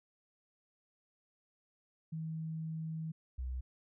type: tone pair in turn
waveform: sine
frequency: 160 / 63.5 Hz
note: D#3 / B1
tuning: +49 / +49 cents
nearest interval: octave + major third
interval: 1600 cents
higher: first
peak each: -37 / -36 dBFS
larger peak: second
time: 2.12-3.12 / 3.38-3.61 s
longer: first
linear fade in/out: 10 ms
effects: none